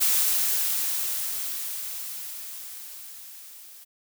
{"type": "noise with level ramp", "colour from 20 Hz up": "blue", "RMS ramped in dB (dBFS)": [-21, -47], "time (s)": [0, 3.85], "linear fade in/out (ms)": 20, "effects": []}